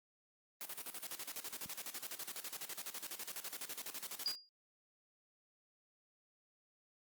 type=noise with tremolo; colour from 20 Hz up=white; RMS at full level=-44 dBFS; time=0.61-4.35 s; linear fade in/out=0 ms; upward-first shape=square; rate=12 Hz; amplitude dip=75%
type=click; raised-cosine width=5 ms; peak=-34 dBFS; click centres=1.658 s
type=tone with exponential decay; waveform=sine; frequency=4834 Hz; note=D8; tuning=49 cents sharp; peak=-31 dBFS; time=4.26-4.49 s; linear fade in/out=0 ms; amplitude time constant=50 ms
effects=high-pass 200 Hz 12 dB/octave + Opus 32 kbps